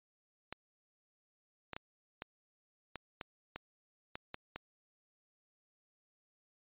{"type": "clicks", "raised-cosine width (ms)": 0.3, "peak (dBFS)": -25, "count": 10, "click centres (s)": [0.526, 1.733, 1.765, 2.221, 2.957, 3.212, 3.56, 4.155, 4.344, 4.56], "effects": ["resampled to 8000 Hz"]}